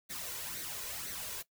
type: noise with flanger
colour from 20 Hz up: white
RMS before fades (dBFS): -41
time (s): 0.09-1.43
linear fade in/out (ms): 20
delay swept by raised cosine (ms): 0.48 to 2.08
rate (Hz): 2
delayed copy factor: +0.6
effects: noise-tail reverb RT60 0.1 s tail -18 dB re dry